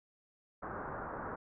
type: low-pass noise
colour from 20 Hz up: white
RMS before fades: -42 dBFS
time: 0.62-1.36 s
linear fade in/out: 10 ms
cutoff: 1500 Hz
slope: 48 dB/octave
effects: none